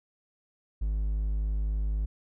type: tone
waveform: triangle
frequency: 51.91 Hz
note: G#1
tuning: in tune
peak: -24 dBFS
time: 0.81-2.06 s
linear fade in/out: 10 ms
effects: none